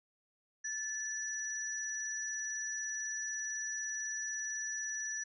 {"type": "tone pair together", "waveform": "sine", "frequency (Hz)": [1742, 5859], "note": ["A6", "F#8"], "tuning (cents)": [-18, -18], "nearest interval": "octave + major sixth", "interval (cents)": 2100, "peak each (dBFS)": [-40, -38], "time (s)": [0.64, 5.24], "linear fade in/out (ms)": 10, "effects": []}